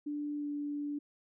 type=tone with pitch glide; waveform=sine; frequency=293.7 to 291 Hz; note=D4 to D4; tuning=0 to -16 cents; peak=-34 dBFS; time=0.06-0.99 s; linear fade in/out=10 ms; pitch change=-16 cents; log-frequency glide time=0.37-0.47 s; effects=none